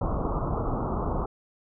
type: low-pass noise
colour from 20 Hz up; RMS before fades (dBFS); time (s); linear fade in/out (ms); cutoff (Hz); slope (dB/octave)
pink; -28; 0.01-1.26; 5; 1300; 96
effects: none